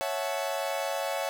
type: chord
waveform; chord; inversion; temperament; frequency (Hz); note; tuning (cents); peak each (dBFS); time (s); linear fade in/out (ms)
40% pulse; F# minor seventh; second; equal with one note detuned; 554.4 / 659.3 / 740 / 870.9; C#5 / E5 / F#5 / A5; 0 / 0 / 0 / -18; -32 / -33 / -36 / -36; 0.01-1.29; 0
effects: none